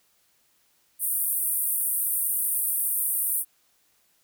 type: band-pass noise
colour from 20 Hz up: white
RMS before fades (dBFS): -26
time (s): 0.99-3.45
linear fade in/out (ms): 50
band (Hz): 8800 to 16000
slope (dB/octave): 96
effects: white hiss -66 dBFS RMS until 4.23 s